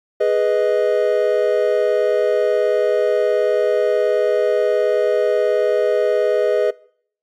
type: chord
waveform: triangle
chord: G# minor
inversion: none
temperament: equal with one note detuned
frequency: 415.3 / 493.9 / 624.1 Hz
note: G#4 / B4 / D#5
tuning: 0 / 0 / +5 cents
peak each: -16 dBFS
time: 0.2-6.71 s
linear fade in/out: 10 ms
effects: noise-tail reverb RT60 0.6 s tail -23 dB re dry + MP3 96 kbps